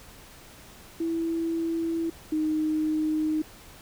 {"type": "tone pair in turn", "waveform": "sine", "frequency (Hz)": [330, 310], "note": ["E4", "D#4"], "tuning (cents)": [2, -6], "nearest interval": "minor second", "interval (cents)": 108, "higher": "first", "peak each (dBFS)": [-25, -23], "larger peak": "second", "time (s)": [[1, 2.1], [2.32, 3.42]], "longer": "neither", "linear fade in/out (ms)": 5, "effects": ["pink hiss -49 dBFS RMS until 3.81 s"]}